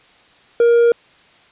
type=tone with hard clipping; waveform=sine; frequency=470.4 Hz; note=A#4; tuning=16 cents sharp; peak=-10 dBFS; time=0.6-0.92 s; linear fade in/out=2 ms; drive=3 dB; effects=white hiss -50 dBFS RMS until 1.51 s + resampled to 8000 Hz